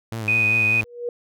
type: tone with vibrato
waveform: sawtooth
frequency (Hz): 110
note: A2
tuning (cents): 0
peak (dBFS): -23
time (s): 0.12-0.84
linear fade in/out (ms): 0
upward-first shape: sine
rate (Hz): 5.1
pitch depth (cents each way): 71
type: tone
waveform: sine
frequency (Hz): 2489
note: D#7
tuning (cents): 0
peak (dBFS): -16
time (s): 0.28-0.81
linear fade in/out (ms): 2
type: tone with exponential growth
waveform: sine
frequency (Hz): 480.4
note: B4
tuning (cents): -48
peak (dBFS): -21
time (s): 0.74-1.09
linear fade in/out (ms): 2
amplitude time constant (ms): 75
effects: none